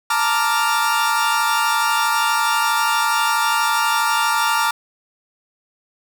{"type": "chord", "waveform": "40% pulse", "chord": "Bb major seventh", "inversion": "third", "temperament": "equal", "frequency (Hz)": [880, 932.3, 1174.7, 1396.9], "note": ["A5", "Bb5", "D6", "F6"], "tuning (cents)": [0, 0, 0, 0], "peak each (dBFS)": [-22, -21, -21, -20], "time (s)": [0.1, 4.71], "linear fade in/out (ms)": 5, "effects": []}